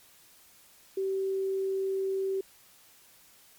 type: tone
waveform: sine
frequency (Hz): 385.5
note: G4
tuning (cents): -29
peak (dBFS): -27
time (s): 0.97-2.41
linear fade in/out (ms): 5
effects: white hiss -58 dBFS RMS until 3.58 s + MP3 96 kbps